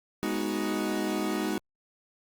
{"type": "chord", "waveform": "40% pulse", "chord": "G# minor seventh", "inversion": "none", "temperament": "equal", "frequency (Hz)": [207.7, 246.9, 311.1, 370], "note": ["G#3", "B3", "D#4", "F#4"], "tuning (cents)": [0, 0, 0, 0], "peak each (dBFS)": [-32, -35, -31, -33], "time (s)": [0.23, 1.58], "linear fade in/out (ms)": 0, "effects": ["Opus 48 kbps"]}